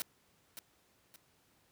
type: noise with echo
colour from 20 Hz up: white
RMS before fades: -37 dBFS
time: 0-0.02 s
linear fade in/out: 0 ms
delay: 570 ms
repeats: 2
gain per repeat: -9 dB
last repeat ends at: 1.16 s
effects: pink hiss -70 dBFS RMS until 1.71 s + high-pass 80 Hz 12 dB/octave